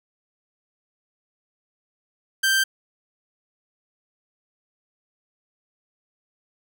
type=tone; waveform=sawtooth; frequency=1568 Hz; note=G6; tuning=in tune; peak=-14 dBFS; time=2.43-2.64 s; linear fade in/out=10 ms; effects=none